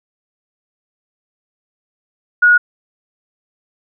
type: tone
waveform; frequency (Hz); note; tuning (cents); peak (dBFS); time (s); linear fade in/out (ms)
sine; 1450; F#6; -35; -6; 2.42-2.58; 10
effects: none